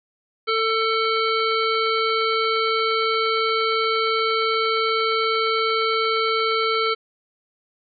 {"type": "harmonic tone", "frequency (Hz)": 445.7, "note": "A4", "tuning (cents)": 22, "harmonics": [1, 3, 5, 7, 9, 10], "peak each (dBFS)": [-23, -22, -27, -30, -31, -33], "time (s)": [0.47, 6.95], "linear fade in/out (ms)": 20, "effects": []}